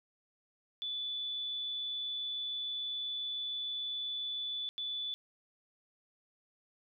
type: tone bursts at uneven times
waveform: sine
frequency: 3473 Hz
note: A7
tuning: 23 cents flat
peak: -35 dBFS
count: 2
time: 0.82-4.69 / 4.78-5.14 s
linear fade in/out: 0 ms
effects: none